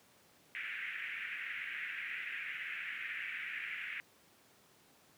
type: band-pass noise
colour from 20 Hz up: white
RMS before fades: -42 dBFS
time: 0.55-4 s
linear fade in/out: 0 ms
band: 1600 to 2500 Hz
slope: 48 dB/octave
effects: pink hiss -65 dBFS RMS until 5.17 s + high-pass 150 Hz 12 dB/octave